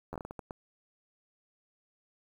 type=slowing click train; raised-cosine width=1 ms; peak=-25 dBFS; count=9; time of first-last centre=0.13-0.508 s; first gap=11 ms; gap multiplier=1.4; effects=9-bit